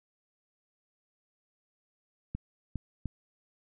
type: clicks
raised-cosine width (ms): 5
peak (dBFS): -22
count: 3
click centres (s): 2.35 / 2.757 / 3.057
effects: none